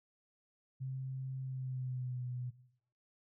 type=tone with pitch glide; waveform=sine; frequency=131.8 to 124.47 Hz; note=C3 to B2; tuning=+13 to +14 cents; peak=-37 dBFS; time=0.8-2.51 s; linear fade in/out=20 ms; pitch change=-99 cents; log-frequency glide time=1.42-2.25 s; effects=noise-tail reverb RT60 0.7 s tail -17 dB re dry